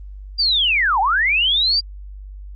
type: linear two-way sweep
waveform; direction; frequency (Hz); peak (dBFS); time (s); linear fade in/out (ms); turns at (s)
sine; down then up; 4816 to 740 to 4816; -14; 0.38-1.81; 20; 1
effects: added 49 Hz sine -32 dBFS peak until 2.55 s + Opus 24 kbps